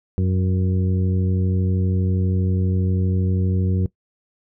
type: harmonic tone with a mistuned harmonic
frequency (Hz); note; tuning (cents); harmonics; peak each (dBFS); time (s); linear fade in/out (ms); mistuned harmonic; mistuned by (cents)
92.5; F#2; 0; 1 / 2 / 3 / 4 / 5; -18 / -23 / -33 / -31 / -35; 0.18-3.86; 0; 5; +26
effects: noise-tail reverb RT60 0.1 s tail -19 dB re dry